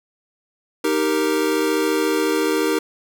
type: chord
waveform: square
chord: Eb major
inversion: none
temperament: equal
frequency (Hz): 311.1 / 392 / 466.2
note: Eb4 / G4 / Bb4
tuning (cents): 0 / 0 / 0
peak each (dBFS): -22 / -23 / -23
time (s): 0.84-2.79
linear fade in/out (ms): 5
effects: none